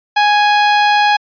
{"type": "tone", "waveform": "sawtooth", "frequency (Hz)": 830.6, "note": "G#5", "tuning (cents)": 0, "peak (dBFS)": -5, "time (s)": [0.16, 1.17], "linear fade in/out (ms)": 10, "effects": ["resampled to 11025 Hz"]}